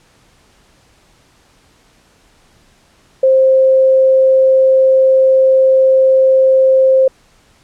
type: tone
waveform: sine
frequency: 527 Hz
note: C5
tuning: 12 cents sharp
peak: -6 dBFS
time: 3.23-7.08 s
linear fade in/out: 5 ms
effects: pink hiss -51 dBFS RMS until 7.63 s + low-pass 9000 Hz 12 dB/octave